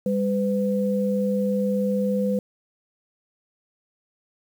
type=tone pair together; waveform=sine; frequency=200 / 503.4 Hz; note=G3 / B4; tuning=+35 / +33 cents; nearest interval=octave + major third; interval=1598 cents; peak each=-22 / -24 dBFS; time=0.06-2.39 s; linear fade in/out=2 ms; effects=8-bit